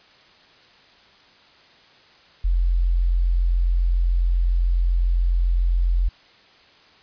sine tone, 43.65 Hz, F1, in tune, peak -16 dBFS, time 2.44-6.09 s, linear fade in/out 10 ms, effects white hiss -52 dBFS RMS until 7.02 s + resampled to 11025 Hz

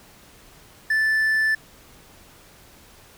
triangle tone, 1757 Hz, A6, 3 cents flat, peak -16 dBFS, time 0.9-1.55 s, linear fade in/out 5 ms, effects pink hiss -50 dBFS RMS until 3.17 s

